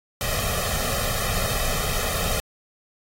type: noise with comb filter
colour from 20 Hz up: pink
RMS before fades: -25 dBFS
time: 0.21-2.4 s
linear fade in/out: 0 ms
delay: 1.6 ms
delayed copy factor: +1
effects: AAC 48 kbps